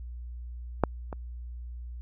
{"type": "clicks", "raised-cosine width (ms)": 1, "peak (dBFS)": [-7, -22], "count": 2, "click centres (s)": [0.837, 1.128], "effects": ["added 60 Hz sine -37 dBFS peak until 2.01 s"]}